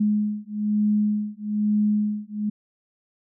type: beating tone pair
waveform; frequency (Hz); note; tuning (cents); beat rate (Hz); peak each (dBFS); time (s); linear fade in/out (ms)
sine; 209.4 / 210.5; G#3 / G#3; +15 / +24; 1.1; -23; 0-2.5; 10
effects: none